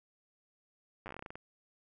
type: slowing click train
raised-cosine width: 0.5 ms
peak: -29 dBFS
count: 13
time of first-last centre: 1.06-1.355 s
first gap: 9 ms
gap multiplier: 1.17
effects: none